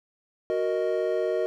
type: chord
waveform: triangle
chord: D# minor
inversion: first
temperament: equal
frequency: 370 / 466.2 / 622.3 Hz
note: F#4 / A#4 / D#5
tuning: 0 / 0 / 0 cents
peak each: -26 dBFS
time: 0.5-1.46 s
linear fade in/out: 0 ms
effects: none